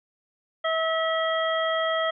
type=harmonic tone; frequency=647 Hz; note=E5; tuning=32 cents flat; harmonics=1 / 2 / 3 / 5; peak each=-25 / -28 / -30 / -32 dBFS; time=0.64-2.11 s; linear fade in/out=10 ms; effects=none